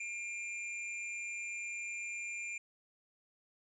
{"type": "tone with amplitude modulation", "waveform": "square", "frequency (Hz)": 2389, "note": "D7", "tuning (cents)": 29, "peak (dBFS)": -37, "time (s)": [0, 2.58], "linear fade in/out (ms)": 5, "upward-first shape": "sine", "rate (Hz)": 208, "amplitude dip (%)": 55, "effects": ["resampled to 22050 Hz", "13-bit"]}